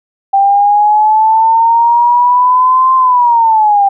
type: linear two-way sweep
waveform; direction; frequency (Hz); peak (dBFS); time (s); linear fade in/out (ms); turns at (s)
sine; up then down; 784 to 1046.5 to 784; -5; 0.33-3.89; 10; 2.95
effects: none